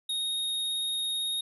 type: tone with vibrato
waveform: square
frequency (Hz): 3729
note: A#7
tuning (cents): 0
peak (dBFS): -29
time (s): 0.09-1.41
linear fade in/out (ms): 5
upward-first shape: sine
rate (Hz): 18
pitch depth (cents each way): 10
effects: none